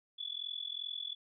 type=tone with amplitude modulation; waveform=sine; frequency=3435 Hz; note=A7; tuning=42 cents flat; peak=-34 dBFS; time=0.18-1.15 s; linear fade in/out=20 ms; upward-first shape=sine; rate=42.6 Hz; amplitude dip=90%; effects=none